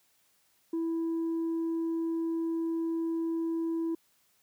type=tone with tanh clipping; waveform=sine; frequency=329.6 Hz; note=E4; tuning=in tune; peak=-29 dBFS; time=0.73-3.95 s; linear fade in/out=5 ms; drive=1 dB; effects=white hiss -69 dBFS RMS until 4.42 s + high-pass 60 Hz 12 dB/octave